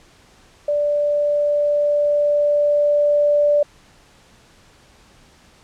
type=tone with level ramp; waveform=sine; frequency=586 Hz; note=D5; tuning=4 cents flat; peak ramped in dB=-16 to -12 dBFS; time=0.68-3.63 s; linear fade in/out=5 ms; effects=pink hiss -51 dBFS RMS until 5.63 s + low-pass 8000 Hz 12 dB/octave